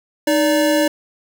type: tone pair together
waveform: square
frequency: 308.3 / 580 Hz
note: D#4 / D5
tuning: -16 / -22 cents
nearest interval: major seventh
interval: 1094 cents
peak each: -17 dBFS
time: 0.27-0.88 s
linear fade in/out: 5 ms
effects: none